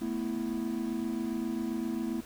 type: chord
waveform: triangle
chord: A suspended second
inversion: none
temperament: just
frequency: 220 / 247.5 / 330 Hz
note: A3 / B3 / E4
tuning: 0 / +4 / +2 cents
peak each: -33 dBFS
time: 0.01-2.21 s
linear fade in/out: 10 ms
effects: pink hiss -51 dBFS RMS until 2.25 s